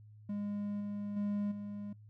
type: tone with level steps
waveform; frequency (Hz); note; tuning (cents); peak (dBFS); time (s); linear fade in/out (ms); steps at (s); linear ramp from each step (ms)
triangle; 204.9; G#3; -23; -33 / -35 / -30 / -38; 0.29-1.93; 5; 0.8 / 1.16 / 1.51; 10
effects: noise-tail reverb RT60 0.1 s tail -18 dB re dry + added 106 Hz sine -53 dBFS peak until 2.09 s